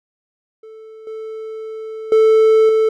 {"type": "tone with level steps", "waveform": "triangle", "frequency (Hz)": 440, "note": "A4", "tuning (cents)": 0, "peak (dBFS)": [-33, -24, -6, -9], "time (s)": [0.63, 2.89], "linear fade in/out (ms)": 5, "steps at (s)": [1.07, 2.12, 2.69], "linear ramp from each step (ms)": 2, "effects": []}